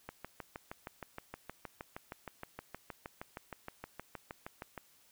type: click train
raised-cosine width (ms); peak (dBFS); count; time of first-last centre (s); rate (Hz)
0.5; -27; 31; 0.09-4.777; 6.4
effects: white hiss -66 dBFS RMS until 5.11 s